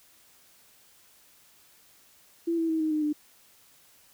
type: tone with pitch steps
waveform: sine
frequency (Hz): 335.6 / 327.9 / 320.4 / 313.1 / 306 / 299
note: E4 / E4 / E4 / D#4 / D#4 / D4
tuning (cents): +31 / -9 / -49 / +11 / -29 / +31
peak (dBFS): -24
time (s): 2.47-3.13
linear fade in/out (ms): 10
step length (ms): 110
effects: white hiss -59 dBFS RMS until 4.13 s